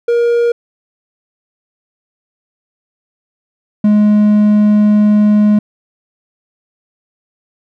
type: tone pair in turn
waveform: triangle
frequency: 472.5 / 209.6 Hz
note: A#4 / G#3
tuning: +23 / +16 cents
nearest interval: octave + major second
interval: 1407 cents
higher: first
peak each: -7 / -4 dBFS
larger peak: second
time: 0.08-0.52 / 3.84-5.59 s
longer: second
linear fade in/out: 5 ms
effects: none